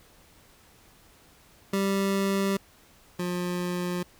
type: tone pair in turn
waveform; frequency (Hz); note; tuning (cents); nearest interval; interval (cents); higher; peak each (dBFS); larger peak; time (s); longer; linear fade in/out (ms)
25% pulse; 196 / 177.84; G3 / F3; 0 / +32; major second; 168; first; -20 / -24; first; 1.73-2.57 / 3.19-4.03; neither; 5
effects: pink hiss -57 dBFS RMS until 4.19 s